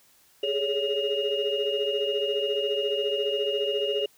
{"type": "tone cluster", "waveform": "sine", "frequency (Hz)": [409.3, 423.7, 559, 2852], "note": ["G#4", "G#4", "C#5", "F7"], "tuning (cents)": [-25, 35, 14, 36], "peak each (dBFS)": -29, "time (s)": [0.43, 4.06], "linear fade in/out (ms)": 5, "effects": ["tanh soft clip ceiling -16 dBFS", "white hiss -60 dBFS RMS until 4.17 s"]}